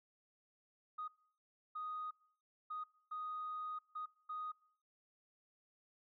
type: tone bursts at uneven times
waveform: sine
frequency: 1244.5 Hz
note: D#6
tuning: in tune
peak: -40 dBFS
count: 6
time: 0.98-1.08 / 1.75-2.11 / 2.7-2.84 / 3.11-3.79 / 3.95-4.06 / 4.29-4.52 s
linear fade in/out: 10 ms
effects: noise-tail reverb RT60 0.7 s tail -25 dB re dry + tanh soft clip ceiling -36 dBFS